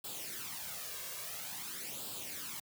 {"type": "noise with flanger", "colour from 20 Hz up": "white", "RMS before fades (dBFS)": -43, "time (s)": [0.04, 2.6], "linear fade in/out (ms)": 5, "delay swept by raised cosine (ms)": [0.24, 1.84], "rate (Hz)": 0.49, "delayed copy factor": 0.65, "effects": ["high-pass 100 Hz 12 dB/octave"]}